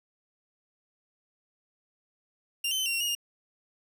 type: tone with pitch steps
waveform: sawtooth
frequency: 2791 / 3073 / 3054 / 2759 / 2737 / 2875 / 2824 Hz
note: F7 / G7 / G7 / F7 / F7 / F7 / F7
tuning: -2 / -35 / -46 / -22 / -36 / +50 / +19 cents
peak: -24 dBFS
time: 2.64-3.151 s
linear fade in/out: 5 ms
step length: 73 ms
effects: none